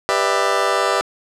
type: chord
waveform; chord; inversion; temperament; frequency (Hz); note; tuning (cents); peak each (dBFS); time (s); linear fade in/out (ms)
20% pulse; E minor seventh; first; just; 395.6 / 494.4 / 593.3 / 659.3; G4 / B4 / D5 / E5; +16 / +2 / +18 / 0; -17; 0.09-1.01; 0
effects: low-pass 8000 Hz 12 dB/octave